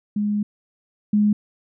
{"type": "tone pair in turn", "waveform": "sine", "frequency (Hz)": [207.7, 208.8], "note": ["G#3", "G#3"], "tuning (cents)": [0, 10], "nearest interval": "unison", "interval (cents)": 10, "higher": "second", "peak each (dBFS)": [-19, -14], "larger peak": "second", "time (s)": [[0.16, 0.43], [1.13, 1.33]], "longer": "first", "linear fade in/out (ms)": 5, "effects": []}